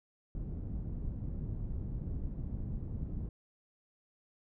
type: low-pass noise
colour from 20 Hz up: pink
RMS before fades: -38 dBFS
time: 0.35-3.29 s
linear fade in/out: 2 ms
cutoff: 170 Hz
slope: 12 dB/octave
effects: none